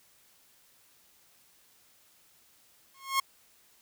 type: tone with exponential growth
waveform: sawtooth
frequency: 1082 Hz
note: C#6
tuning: 42 cents flat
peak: -18 dBFS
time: 2.94-3.2 s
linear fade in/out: 5 ms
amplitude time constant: 55 ms
effects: white hiss -63 dBFS RMS until 3.81 s